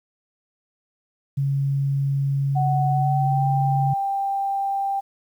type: tone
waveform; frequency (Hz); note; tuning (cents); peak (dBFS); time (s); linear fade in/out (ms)
sine; 138.59; C#3; 0; -19; 1.37-3.94; 10
type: tone with pitch glide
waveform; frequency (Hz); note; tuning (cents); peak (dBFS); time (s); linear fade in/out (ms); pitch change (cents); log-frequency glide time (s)
sine; 745 to 788.8; F#5 to G5; +12 to +11; -21; 2.55-5.01; 20; +99; 2.91-3.47
effects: 9-bit